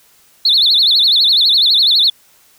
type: tone with vibrato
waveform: sine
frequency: 3902 Hz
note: B7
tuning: 22 cents flat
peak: -7 dBFS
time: 0.45-2.1 s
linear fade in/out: 5 ms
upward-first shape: sine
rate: 12 Hz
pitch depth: 210 cents each way
effects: tanh soft clip ceiling -3 dBFS + white hiss -50 dBFS RMS until 2.58 s